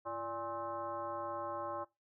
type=tone with frequency modulation; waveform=sine; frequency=821 Hz; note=G#5; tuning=20 cents flat; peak=-37 dBFS; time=0.05-1.85 s; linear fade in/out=20 ms; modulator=240 Hz; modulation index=1.7; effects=noise-tail reverb RT60 0.2 s tail -19 dB re dry

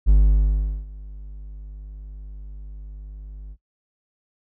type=tone with ADSR envelope; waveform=triangle; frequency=50.4 Hz; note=G1; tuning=49 cents sharp; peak=-8 dBFS; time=0.06-3.57 s; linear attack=32 ms; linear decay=760 ms; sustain=-24 dB; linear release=54 ms; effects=noise-tail reverb RT60 0.1 s tail -21 dB re dry

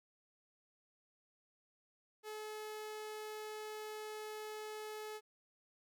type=tone; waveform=sawtooth; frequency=428.6 Hz; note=A4; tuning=45 cents flat; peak=-40 dBFS; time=2.23-5.21 s; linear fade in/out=50 ms; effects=none

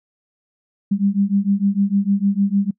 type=beating tone pair; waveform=sine; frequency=196 / 202.6 Hz; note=G3 / G#3; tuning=0 / -43 cents; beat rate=6.6 Hz; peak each=-18 dBFS; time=0.91-2.71 s; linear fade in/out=10 ms; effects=noise-tail reverb RT60 0.1 s tail -25 dB re dry

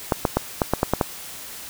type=clicks; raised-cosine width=1 ms; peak=-3 dBFS; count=8; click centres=0.122 / 0.252 / 0.37 / 0.618 / 0.736 / 0.831 / 0.936 / 1.012 s; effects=white hiss -37 dBFS RMS until 1.69 s

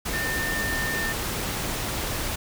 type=tone in noise; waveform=sine; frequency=1800 Hz; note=A6; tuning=39 cents sharp; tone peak=-27 dBFS; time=0.13-1.13 s; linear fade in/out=10 ms; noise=pink; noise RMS=-29 dBFS; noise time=0.05-2.36 s; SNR=-1 dB; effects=none

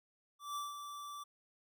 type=tone with ADSR envelope; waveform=square; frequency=1164 Hz; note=D6; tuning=16 cents flat; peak=-38 dBFS; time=0.39-1.24 s; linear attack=170 ms; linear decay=170 ms; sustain=-7 dB; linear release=13 ms; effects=none

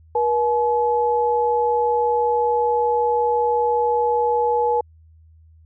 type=tone pair together; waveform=sine; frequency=479.3 / 854 Hz; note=A#4 / G#5; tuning=+48 / +48 cents; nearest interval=minor seventh; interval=1000 cents; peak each=-19 dBFS; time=0.15-4.81 s; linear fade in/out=5 ms; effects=added 80 Hz sine -47 dBFS peak until 5.65 s

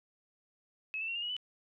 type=tone with pitch steps; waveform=sine; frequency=2580 / 2657 / 2737 / 2818 / 2903 / 2989 Hz; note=E7 / E7 / F7 / F7 / F#7 / F#7; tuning=-38 / +13 / -36 / +15 / -34 / +17 cents; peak=-34 dBFS; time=0.94-1.366 s; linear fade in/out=0 ms; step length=71 ms; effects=none

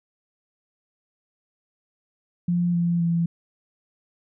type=tone with pitch steps; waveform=sine; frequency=174.61 / 171.71 / 168.86 Hz; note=F3 / F3 / E3; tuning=0 / -29 / +42 cents; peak=-19 dBFS; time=2.48-3.26 s; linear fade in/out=5 ms; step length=260 ms; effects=none

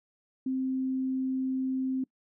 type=tone; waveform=sine; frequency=261.6 Hz; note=C4; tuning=in tune; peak=-27 dBFS; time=0.46-2.04 s; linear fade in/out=5 ms; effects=noise-tail reverb RT60 0.1 s tail -24 dB re dry

